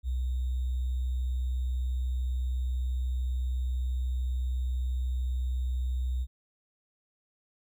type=tone with sample-and-hold; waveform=sine; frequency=63 Hz; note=B1; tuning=35 cents sharp; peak=-27 dBFS; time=0.03-6.27 s; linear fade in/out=50 ms; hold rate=3675 Hz; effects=none